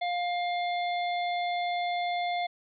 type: harmonic tone with a mistuned harmonic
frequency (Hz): 705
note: F5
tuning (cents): +16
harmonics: 1 / 3 / 5 / 6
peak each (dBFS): -28 / -36 / -40 / -47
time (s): 0.01-2.47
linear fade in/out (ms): 10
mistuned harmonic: 5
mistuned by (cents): -21
effects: none